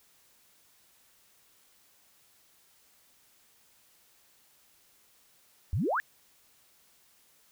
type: exponential sweep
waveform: sine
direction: up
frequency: 73.5 to 1835 Hz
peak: -26 dBFS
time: 5.73-6 s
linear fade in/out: 0 ms
effects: white hiss -64 dBFS RMS until 7.51 s